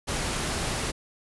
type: noise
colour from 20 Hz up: pink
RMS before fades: -29 dBFS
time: 0.07-0.92 s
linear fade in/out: 20 ms
effects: resampled to 24000 Hz

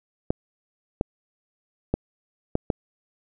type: clicks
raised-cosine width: 2 ms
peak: -8 dBFS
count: 5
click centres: 0.305 / 1.011 / 1.94 / 2.554 / 2.702 s
effects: none

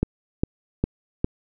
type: click train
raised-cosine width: 3 ms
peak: -7 dBFS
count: 4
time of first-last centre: 0.03-1.245 s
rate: 2.47 Hz
effects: none

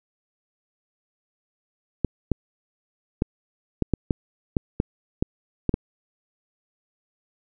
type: clicks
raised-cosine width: 3 ms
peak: -7 dBFS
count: 11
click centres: 2.047 / 2.317 / 3.221 / 3.823 / 3.937 / 4.108 / 4.568 / 4.801 / 5.225 / 5.693 / 5.741 s
effects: none

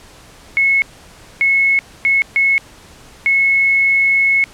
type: tone bursts at uneven times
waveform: sine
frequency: 2188 Hz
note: C#7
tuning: 23 cents flat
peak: -10 dBFS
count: 5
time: 0.57-0.82 / 1.41-1.79 / 2.05-2.22 / 2.36-2.58 / 3.26-4.44 s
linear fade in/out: 0 ms
effects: pink hiss -42 dBFS RMS until 4.53 s + low-pass 10000 Hz 12 dB/octave

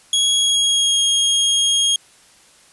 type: tone with pitch glide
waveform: sawtooth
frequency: 3322 to 3261 Hz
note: G#7 to G#7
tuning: 0 to -32 cents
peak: -11 dBFS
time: 0.13-1.96 s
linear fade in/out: 2 ms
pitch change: -32 cents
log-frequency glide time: 0.36-1.01 s
effects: white hiss -50 dBFS RMS until 2.72 s + resampled to 24000 Hz

